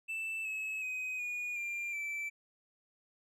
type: tone with pitch steps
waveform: triangle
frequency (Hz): 2649 / 2581 / 2515 / 2450 / 2387 / 2326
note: E7 / E7 / D#7 / D#7 / D7 / D7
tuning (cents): +8 / -37 / +18 / -27 / +28 / -17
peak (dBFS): -34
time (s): 0.08-2.3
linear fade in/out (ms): 20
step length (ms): 370
effects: none